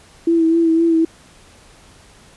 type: tone with vibrato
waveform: sine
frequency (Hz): 329.6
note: E4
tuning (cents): 0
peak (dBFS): -11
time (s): 0.27-1.05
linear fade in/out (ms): 5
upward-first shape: sine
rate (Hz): 3.9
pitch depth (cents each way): 31
effects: pink hiss -47 dBFS RMS until 2.36 s + resampled to 24000 Hz